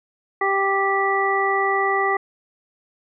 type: harmonic tone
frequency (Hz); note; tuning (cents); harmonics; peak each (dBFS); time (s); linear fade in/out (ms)
392; G4; 0; 1 / 2 / 3 / 5; -23 / -23 / -23 / -23; 0.41-2.17; 5
effects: none